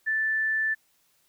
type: tone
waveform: sine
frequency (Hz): 1760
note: A6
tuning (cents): 0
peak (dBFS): -23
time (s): 0.06-0.75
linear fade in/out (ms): 20
effects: white hiss -67 dBFS RMS until 1.28 s